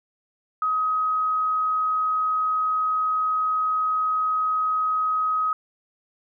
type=tone; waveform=sine; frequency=1264 Hz; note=D#6; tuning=27 cents sharp; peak=-20 dBFS; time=0.62-5.53 s; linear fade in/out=2 ms; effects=none